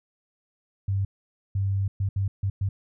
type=tone bursts at uneven times; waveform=sine; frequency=98 Hz; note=G2; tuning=in tune; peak=-22 dBFS; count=6; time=0.88-1.05 / 1.55-1.88 / 2-2.09 / 2.16-2.28 / 2.43-2.5 / 2.61-2.69 s; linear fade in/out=5 ms; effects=none